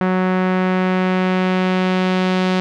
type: tone with low-pass filter sweep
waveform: sawtooth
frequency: 185 Hz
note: F#3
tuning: in tune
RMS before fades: -17 dBFS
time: 0.01-2.6 s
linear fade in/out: 0 ms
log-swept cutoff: 1700 to 3800 Hz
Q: 1.2
effects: none